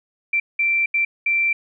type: tone bursts at uneven times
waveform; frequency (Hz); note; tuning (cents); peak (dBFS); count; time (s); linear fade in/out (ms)
sine; 2349; D7; 0; -16; 4; 0.33-0.4 / 0.59-0.86 / 0.94-1.05 / 1.26-1.53; 5
effects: none